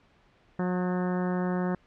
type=harmonic tone with a mistuned harmonic; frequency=180.8 Hz; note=F#3; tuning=40 cents flat; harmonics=1 / 2 / 3 / 4 / 5 / 6 / 7 / 8 / 9 / 10; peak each=-27 / -33 / -37 / -39 / -41 / -43 / -44 / -45 / -46 / -47 dBFS; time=0.59-1.75 s; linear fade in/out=2 ms; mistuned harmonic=8; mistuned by=+42 cents; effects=pink hiss -62 dBFS RMS until 1.86 s + low-pass 3000 Hz 12 dB/octave